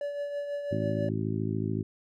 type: tone with tremolo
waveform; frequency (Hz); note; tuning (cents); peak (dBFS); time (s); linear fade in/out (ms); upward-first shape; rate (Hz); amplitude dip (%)
triangle; 575; D5; -37; -27; 0.01-1.09; 2; triangle; 6.1; 50
type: harmonic tone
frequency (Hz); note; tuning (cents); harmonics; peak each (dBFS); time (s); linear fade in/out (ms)
53.7; A1; -41; 2 / 3 / 4 / 5 / 6 / 7; -32 / -34 / -35 / -36 / -37 / -37; 0.71-1.83; 10
effects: none